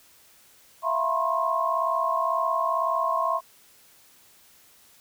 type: tone cluster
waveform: sine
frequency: 660 / 699 / 940 / 1016 / 1078 Hz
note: E5 / F5 / A#5 / B5 / C#6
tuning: +2 / +1 / +14 / +49 / -49 cents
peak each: -28 / -34 / -34 / -29 / -25 dBFS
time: 0.82-3.41 s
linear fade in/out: 50 ms
effects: white hiss -56 dBFS RMS until 5 s